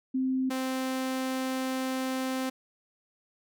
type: tone pair in turn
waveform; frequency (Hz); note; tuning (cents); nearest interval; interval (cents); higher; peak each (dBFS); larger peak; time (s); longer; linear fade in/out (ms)
sine / sawtooth; 260.8 / 260.8; C4 / C4; -5 / -5; unison; 0; neither; -25; neither; 0.14-0.5 / 0.5-2.5; second; 10
effects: none